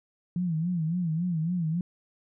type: tone with vibrato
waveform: sine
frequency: 168.5 Hz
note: E3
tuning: 38 cents sharp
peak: -25 dBFS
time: 0.36-1.81 s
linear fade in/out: 2 ms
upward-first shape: sine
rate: 3.6 Hz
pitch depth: 130 cents each way
effects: none